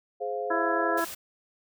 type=chord; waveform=sine; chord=F minor; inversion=first; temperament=just; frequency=419.1 / 523.8 / 698.5 Hz; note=Ab4 / C5 / F5; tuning=+16 / +2 / 0 cents; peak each=-33 dBFS; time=0.2-1.01 s; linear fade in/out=20 ms
type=harmonic tone; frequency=333.6 Hz; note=E4; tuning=21 cents sharp; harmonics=1 / 2 / 3 / 4 / 5; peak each=-31 / -31 / -31 / -31 / -31 dBFS; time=0.5-1.05 s; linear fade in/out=10 ms
type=noise; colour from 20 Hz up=white; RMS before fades=-39 dBFS; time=0.97-1.15 s; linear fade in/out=10 ms
effects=none